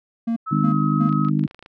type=tone bursts; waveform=triangle; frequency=230 Hz; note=A#3; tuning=23 cents flat; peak=-17 dBFS; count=3; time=0.27-1.092 s; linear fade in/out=10 ms; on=94 ms; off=270 ms
type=tone with pitch glide; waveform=sine; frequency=1300 to 1274 Hz; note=E6 to D#6; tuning=-24 to +41 cents; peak=-25 dBFS; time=0.46-1.3 s; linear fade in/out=20 ms; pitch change=-35 cents; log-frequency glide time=0.64-0.71 s
type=harmonic tone; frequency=51 Hz; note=G#1; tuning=31 cents flat; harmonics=3 / 4 / 5 / 6; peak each=-20 / -22 / -24 / -26 dBFS; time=0.51-1.47 s; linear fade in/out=10 ms
type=clicks; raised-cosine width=0.3 ms; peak=-27 dBFS; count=12; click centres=1.092 / 1.127 / 1.249 / 1.286 / 1.394 / 1.438 / 1.478 / 1.511 / 1.546 / 1.592 / 1.626 / 1.661 s
effects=none